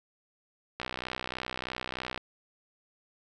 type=click train; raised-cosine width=0.3 ms; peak=-18 dBFS; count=88; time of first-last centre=0.8-2.177 s; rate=63.2 Hz; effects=none